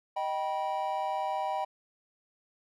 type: chord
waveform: triangle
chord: Eb augmented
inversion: none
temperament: just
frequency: 622.3 / 777.8 / 972.3 Hz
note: Eb5 / G5 / B5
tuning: 0 / -14 / -27 cents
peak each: -34 / -30 / -33 dBFS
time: 0.16-1.65 s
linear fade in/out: 10 ms
effects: none